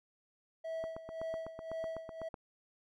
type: tone with tremolo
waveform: triangle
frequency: 650 Hz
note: E5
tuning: 24 cents flat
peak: -34 dBFS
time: 0.64-2.29 s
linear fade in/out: 10 ms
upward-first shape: sine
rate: 1.9 Hz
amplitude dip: 75%
type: click train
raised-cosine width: 1 ms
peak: -30 dBFS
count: 13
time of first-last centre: 0.84-2.342 s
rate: 7.99 Hz
effects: none